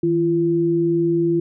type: tone pair together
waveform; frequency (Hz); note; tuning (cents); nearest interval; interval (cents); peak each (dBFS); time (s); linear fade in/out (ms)
sine; 160.41 / 340.3; E3 / F4; -47 / -45; octave + minor second; 1302; -23 / -16; 0.03-1.4; 5
effects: none